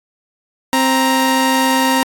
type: tone pair together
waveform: sawtooth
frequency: 262.4 / 935.1 Hz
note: C4 / A#5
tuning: +5 / +5 cents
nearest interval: octave + minor seventh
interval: 2200 cents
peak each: -11 dBFS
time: 0.73-2.03 s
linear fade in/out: 0 ms
effects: AAC 64 kbps